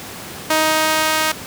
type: tone with high-pass filter sweep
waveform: sawtooth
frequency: 313.4 Hz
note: D#4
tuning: 13 cents sharp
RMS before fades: -17 dBFS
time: 0.5-1.32 s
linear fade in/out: 5 ms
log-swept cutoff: 640 to 1100 Hz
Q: 0.78
effects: pink hiss -32 dBFS RMS until 1.46 s + high-pass 100 Hz 12 dB/octave